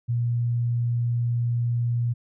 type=tone; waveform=sine; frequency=119.2 Hz; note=A#2; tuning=39 cents sharp; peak=-21 dBFS; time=0.08-2.14 s; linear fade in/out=20 ms; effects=none